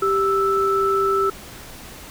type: tone pair together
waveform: sine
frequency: 392 / 1318.5 Hz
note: G4 / E6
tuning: 0 / 0 cents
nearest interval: octave + major sixth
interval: 2100 cents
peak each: -19 dBFS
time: 0.02-1.3 s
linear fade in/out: 5 ms
effects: pink hiss -39 dBFS RMS until 2.1 s